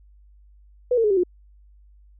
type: tone with pitch steps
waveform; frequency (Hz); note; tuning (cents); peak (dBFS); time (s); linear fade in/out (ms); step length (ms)
sine; 493.9 / 455.5 / 420.1 / 387.5 / 357.4; B4 / A#4 / G#4 / G4 / F4; 0 / -40 / +20 / -20 / +40; -16; 0.91-1.235; 5; 65
effects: added 50 Hz sine -49 dBFS peak until 2.19 s